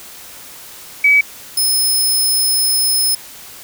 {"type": "tone pair in turn", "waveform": ["sine", "10% pulse"], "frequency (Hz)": [2279, 5191], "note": ["C#7", "E8"], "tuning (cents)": [47, -27], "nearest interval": "octave + major second", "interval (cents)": 1426, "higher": "second", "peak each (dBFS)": -7, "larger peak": "neither", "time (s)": [[1.04, 1.21], [1.57, 3.15]], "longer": "second", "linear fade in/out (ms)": 5, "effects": ["white hiss -36 dBFS RMS until 3.63 s"]}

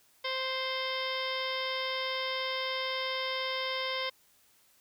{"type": "harmonic tone", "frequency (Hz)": 523, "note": "C5", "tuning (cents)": -1, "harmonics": [1, 2, 3, 4, 5, 6, 7, 8, 9, 10], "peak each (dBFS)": [-37, -38, -44, -37, -48, -39, -40, -50, -46, -44], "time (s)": [0.24, 4.1], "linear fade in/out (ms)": 10, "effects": ["white hiss -65 dBFS RMS until 4.8 s"]}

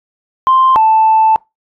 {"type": "tone pair in turn", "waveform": "sine", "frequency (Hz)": [1046.5, 880], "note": ["C6", "A5"], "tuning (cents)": [0, 0], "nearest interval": "minor third", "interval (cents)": 300, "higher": "first", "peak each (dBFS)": -5, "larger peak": "neither", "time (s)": [[0.47, 0.76], [0.76, 1.36]], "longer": "second", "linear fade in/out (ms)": 0, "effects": ["noise-tail reverb RT60 0.2 s tail -24 dB re dry", "tanh soft clip ceiling -2 dBFS"]}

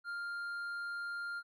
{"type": "tone with hard clipping", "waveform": "sine", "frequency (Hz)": 1400, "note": "F6", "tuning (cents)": 4, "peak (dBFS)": -39, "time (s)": [0.04, 1.43], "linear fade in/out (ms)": 50, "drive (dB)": 4, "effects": []}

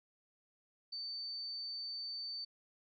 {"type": "tone", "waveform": "sine", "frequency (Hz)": 4560, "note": "C#8", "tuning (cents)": 48, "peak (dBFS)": -40, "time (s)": [0.92, 2.45], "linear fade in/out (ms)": 10, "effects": []}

